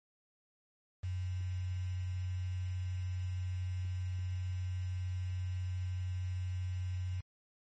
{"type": "tone with quantisation", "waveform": "sine", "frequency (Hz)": 91.3, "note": "F#2", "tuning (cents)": -23, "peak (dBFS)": -34, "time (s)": [1.03, 7.21], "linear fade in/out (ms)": 10, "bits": 9, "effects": ["MP3 32 kbps"]}